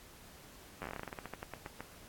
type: slowing click train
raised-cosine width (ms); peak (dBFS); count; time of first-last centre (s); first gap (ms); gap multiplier
0.5; -26; 20; 0.82-1.806; 10; 1.16
effects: pink hiss -56 dBFS RMS until 2.08 s + AAC 64 kbps